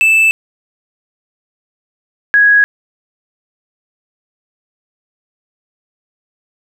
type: tone pair in turn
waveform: triangle / sine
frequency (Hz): 2637 / 1661.2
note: E7 / G#6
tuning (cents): 0 / 0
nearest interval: minor sixth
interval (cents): 800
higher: first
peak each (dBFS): -5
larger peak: neither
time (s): 0.01-0.31 / 2.34-2.64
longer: neither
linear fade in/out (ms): 0
effects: none